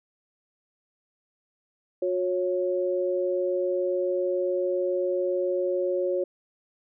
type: tone pair together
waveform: sine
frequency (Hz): 361.8 / 551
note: F#4 / C#5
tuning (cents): -39 / -11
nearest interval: perfect fifth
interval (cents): 728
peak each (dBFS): -26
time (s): 2.02-6.24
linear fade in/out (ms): 5
effects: none